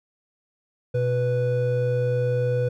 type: tone pair together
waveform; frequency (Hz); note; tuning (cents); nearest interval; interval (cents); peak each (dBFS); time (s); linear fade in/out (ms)
triangle; 123.47 / 493.6; B2 / B4; 0 / -1; 2 octaves; 2399; -21; 0.94-2.69; 10
effects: none